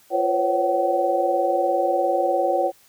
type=tone cluster; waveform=sine; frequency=346.3 / 502 / 539 / 559 / 758 Hz; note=F4 / B4 / C#5 / C#5 / F#5; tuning=-15 / +28 / -49 / +14 / +42 cents; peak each=-26 / -27 / -27 / -23 / -22 dBFS; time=0.1-2.72 s; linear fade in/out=50 ms; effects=white hiss -55 dBFS RMS until 2.88 s